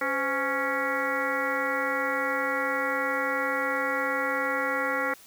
harmonic tone with a mistuned harmonic, 277.2 Hz, C#4, in tune, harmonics 1 / 2 / 3 / 4 / 5 / 6 / 7 / 8, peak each -36 / -31 / -36 / -34 / -31 / -37 / -31 / -37 dBFS, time 0.01-5.14 s, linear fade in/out 5 ms, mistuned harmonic 2, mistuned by -120 cents, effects white hiss -52 dBFS RMS until 5.26 s

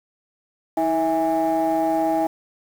sine tone cluster, 320.7 / 652 / 820 Hz, E4 / E5 / G#5, -48 / -19 / -22 cents, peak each -21 dBFS, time 0.77-2.27 s, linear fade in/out 5 ms, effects tanh soft clip ceiling -13 dBFS + 7-bit

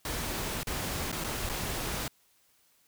pink noise with dropouts, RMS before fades -34 dBFS, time 0.05-2.08 s, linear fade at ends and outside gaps 2 ms, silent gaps 0.632-0.67 / 1.117-1.126 / 1.24-1.244 / 1.492-1.496 s, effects white hiss -67 dBFS RMS until 2.87 s

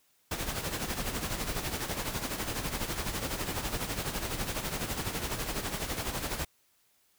pink noise with tremolo, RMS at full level -32 dBFS, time 0.31-6.45 s, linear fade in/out 5 ms, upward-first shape sine, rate 12 Hz, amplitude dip 60%, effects white hiss -69 dBFS RMS until 7.18 s

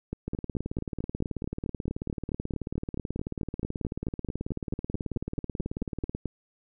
two click trains, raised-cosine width 3 ms, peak -19 / -18 dBFS, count 109 / 29, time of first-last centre 0.28-6.15 / 0.13-6.257 s, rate 18.4 / 4.57 Hz, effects none

